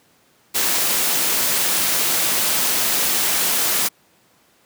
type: noise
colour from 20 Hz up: white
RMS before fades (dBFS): -19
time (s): 0.54-3.89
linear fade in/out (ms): 20
effects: pink hiss -57 dBFS RMS until 4.65 s + high-pass 150 Hz 12 dB/octave